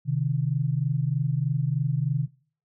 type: tone pair together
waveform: sine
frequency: 130 / 153.23 Hz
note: C3 / D#3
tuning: -11 / -26 cents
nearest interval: minor third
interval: 285 cents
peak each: -25 dBFS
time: 0.05-2.28 s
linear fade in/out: 50 ms
effects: noise-tail reverb RT60 0.5 s tail -25 dB re dry